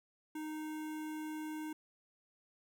square tone with notch filter, 309.2 Hz, D#4, 11 cents flat, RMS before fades -42 dBFS, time 0.35-1.73 s, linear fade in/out 5 ms, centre 4500 Hz, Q 1.1, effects none

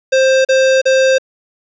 square tone bursts, 527 Hz, C5, 12 cents sharp, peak -9 dBFS, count 3, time 0.12-1.184 s, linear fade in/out 10 ms, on 330 ms, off 37 ms, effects resampled to 16000 Hz + 7-bit

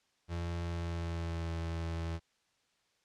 35% pulse tone with pitch glide, 85.3 to 82.87 Hz, F2 to E2, -40 to +10 cents, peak -33 dBFS, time 0.28-2.2 s, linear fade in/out 50 ms, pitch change -50 cents, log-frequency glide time 0.64-1.53 s, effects white hiss -74 dBFS RMS until 3.04 s + low-pass 6000 Hz 12 dB/octave

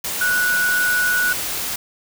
sine tone in noise, 1472 Hz, F#6, 9 cents flat, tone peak -16 dBFS, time 0.21-1.33 s, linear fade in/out 5 ms, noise white, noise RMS -25 dBFS, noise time 0.04-1.76 s, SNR +6 dB, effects none

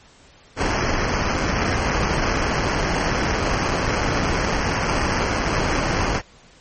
pink noise with sample-and-hold, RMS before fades -21 dBFS, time 0.56-6.22 s, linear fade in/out 50 ms, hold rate 3675 Hz, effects pink hiss -50 dBFS RMS until 6.6 s + MP3 32 kbps

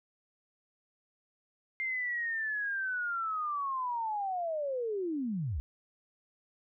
sine linear sweep, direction down, 2107 to 58.2 Hz, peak -31 dBFS, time 1.8-5.6 s, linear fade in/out 0 ms, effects none

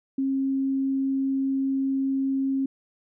sine tone, 269.5 Hz, C#4, 49 cents flat, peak -22 dBFS, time 0.18-2.66 s, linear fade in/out 5 ms, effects none

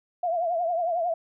sine tone with vibrato, 685 Hz, F5, 34 cents flat, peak -23 dBFS, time 0.23-1.14 s, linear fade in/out 5 ms, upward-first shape triangle, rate 11 Hz, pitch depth 110 cents each way, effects none

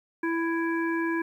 harmonic tone, 331.6 Hz, E4, 10 cents sharp, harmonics 1 / 3 / 5 / 7, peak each -26 / -34 / -32 / -40 dBFS, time 0.23-1.22 s, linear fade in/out 5 ms, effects 10-bit

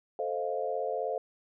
sine chord, F dominant seventh, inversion first, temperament equal, 440 / 523.3 / 622.3 / 698.5 Hz, A4 / C5 / Eb5 / F5, 0 / 0 / 0 / 0 cents, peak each -35 / -34 / -37 / -35 dBFS, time 0.19-1.18 s, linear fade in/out 2 ms, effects none

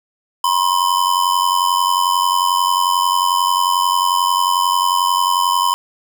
square ring-modulated tone, 1014 Hz, B5, 45 cents sharp, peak -11 dBFS, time 0.44-5.74 s, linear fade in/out 0 ms, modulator 45.6 Hz, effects 7-bit

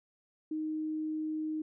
sine tone, 311.1 Hz, D#4, in tune, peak -32 dBFS, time 0.51-1.62 s, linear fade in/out 5 ms, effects none

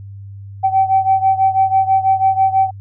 sine beating tone pair, 767 / 773.1 Hz, G5 / G5, -38 / -24 cents, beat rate 6.1 Hz, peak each -12 / -15 dBFS, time 0.63-2.71 s, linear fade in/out 20 ms, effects tanh soft clip ceiling -3 dBFS + added 99 Hz sine -30 dBFS peak until 2.8 s

